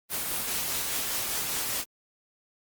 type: noise with tremolo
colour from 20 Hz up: white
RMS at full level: -29 dBFS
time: 0.09-1.85 s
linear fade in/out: 50 ms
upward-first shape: triangle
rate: 4.9 Hz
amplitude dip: 30%
effects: Opus 24 kbps